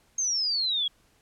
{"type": "exponential sweep", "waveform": "sine", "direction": "down", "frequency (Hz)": [6480, 3280], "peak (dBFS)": -24, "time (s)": [0.18, 0.88], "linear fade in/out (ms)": 5, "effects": ["pink hiss -64 dBFS RMS until 1.21 s", "low-pass 12000 Hz 12 dB/octave"]}